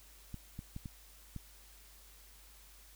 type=clicks; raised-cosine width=5 ms; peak=-30 dBFS; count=5; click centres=0.343 / 0.591 / 0.764 / 0.858 / 1.363 s; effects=added 50 Hz sine -59 dBFS peak until 2.95 s + white hiss -60 dBFS RMS until 2.95 s